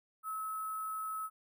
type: tone with sample-and-hold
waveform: sine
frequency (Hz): 1294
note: E6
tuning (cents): -32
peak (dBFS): -36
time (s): 0.23-1.3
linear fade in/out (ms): 50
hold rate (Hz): 11025
effects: none